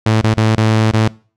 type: tone with dropouts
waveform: sawtooth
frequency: 110 Hz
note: A2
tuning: in tune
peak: -6 dBFS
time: 0.06-1.08 s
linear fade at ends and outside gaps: 5 ms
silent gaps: 0.213-0.237 / 0.34-0.373 / 0.555-0.577 / 0.913-0.935 s
effects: noise-tail reverb RT60 0.4 s tail -23 dB re dry + low-pass 6000 Hz 12 dB/octave